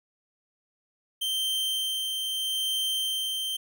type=tone with tremolo; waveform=45% pulse; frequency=3131 Hz; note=G7; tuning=3 cents flat; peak=-25 dBFS; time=1.21-3.57 s; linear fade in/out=10 ms; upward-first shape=sine; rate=0.78 Hz; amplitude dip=30%; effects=none